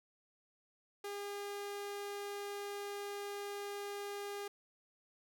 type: tone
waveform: sawtooth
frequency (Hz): 405.2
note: G#4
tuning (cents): -43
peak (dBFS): -37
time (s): 1.04-4.48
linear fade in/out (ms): 5
effects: none